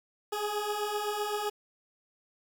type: beating tone pair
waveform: 20% pulse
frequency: 411.9 / 419.7 Hz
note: G#4 / G#4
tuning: -14 / +18 cents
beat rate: 7.8 Hz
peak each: -31 / -27 dBFS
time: 0.32-1.5 s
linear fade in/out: 10 ms
effects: 9-bit